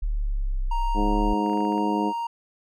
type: linear two-way sweep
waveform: sine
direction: down then up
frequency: 38.04 to 31.18 to 38.04 Hz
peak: -22 dBFS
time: 0.02-1.34 s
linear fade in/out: 10 ms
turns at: 0.74 s
type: tone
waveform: triangle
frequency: 932.3 Hz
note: A#5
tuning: in tune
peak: -24 dBFS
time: 0.71-2.27 s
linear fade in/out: 5 ms
type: harmonic tone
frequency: 103.83 Hz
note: G#2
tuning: in tune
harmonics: 2 / 3 / 4 / 5 / 6 / 7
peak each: -27 / -26 / -31 / -35 / -40 / -33 dBFS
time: 0.94-2.13 s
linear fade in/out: 50 ms
type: clicks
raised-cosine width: 0.5 ms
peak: -31 dBFS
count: 8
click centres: 1.462 / 1.497 / 1.533 / 1.574 / 1.606 / 1.651 / 1.723 / 1.78 s
effects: none